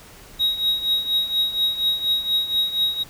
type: tone with tremolo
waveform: triangle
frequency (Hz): 3800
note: A#7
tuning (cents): +33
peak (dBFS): -14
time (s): 0.39-3.04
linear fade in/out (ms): 20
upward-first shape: triangle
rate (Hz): 4.2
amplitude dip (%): 80
effects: pink hiss -45 dBFS RMS until 3.09 s